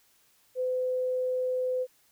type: tone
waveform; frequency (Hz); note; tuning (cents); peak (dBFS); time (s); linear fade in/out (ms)
sine; 508; B4; +49; -26; 0.55-1.87; 50
effects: white hiss -65 dBFS RMS until 2.11 s